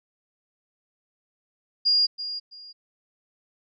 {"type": "tone with echo", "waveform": "sine", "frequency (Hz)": 4834, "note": "D8", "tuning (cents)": 49, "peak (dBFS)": -17, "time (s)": [1.85, 2.07], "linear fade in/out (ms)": 20, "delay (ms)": 330, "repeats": 2, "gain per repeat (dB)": -12, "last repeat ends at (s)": 2.73, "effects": []}